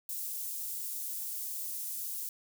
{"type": "high-pass noise", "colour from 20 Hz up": "white", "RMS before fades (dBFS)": -38, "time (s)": [0.09, 2.29], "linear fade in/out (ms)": 2, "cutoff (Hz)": 8900, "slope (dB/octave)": 12, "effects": []}